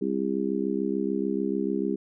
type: harmonic tone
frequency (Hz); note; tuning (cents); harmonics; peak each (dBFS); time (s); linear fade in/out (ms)
66.8; C2; +36; 3 / 4 / 5 / 6; -30 / -30 / -30 / -30; 0.01-1.96; 10
effects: none